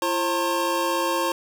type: tone cluster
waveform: square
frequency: 340.4 / 534 / 909 / 1078 Hz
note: F4 / C5 / A#5 / C#6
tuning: -44 / +35 / -44 / -49 cents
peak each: -28 dBFS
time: 0.02-1.32 s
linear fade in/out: 2 ms
effects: none